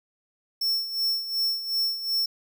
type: tone with tremolo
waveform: square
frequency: 5400 Hz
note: E8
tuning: 41 cents sharp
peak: -22 dBFS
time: 0.61-2.26 s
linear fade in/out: 5 ms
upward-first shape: sine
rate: 2.7 Hz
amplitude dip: 70%
effects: none